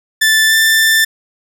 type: tone with pitch glide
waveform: sawtooth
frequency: 1760 to 1776.3 Hz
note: A6 to A6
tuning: 0 to +16 cents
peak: -5 dBFS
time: 0.21-1.05 s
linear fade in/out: 10 ms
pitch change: +16 cents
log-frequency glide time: 0.47-0.54 s
effects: none